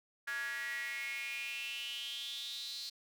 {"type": "tone with high-pass filter sweep", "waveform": "square", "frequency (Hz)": 128.1, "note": "C3", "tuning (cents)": -36, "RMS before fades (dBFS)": -41, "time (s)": [0.27, 2.9], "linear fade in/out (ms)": 10, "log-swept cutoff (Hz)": [1600, 4300], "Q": 8.1, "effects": []}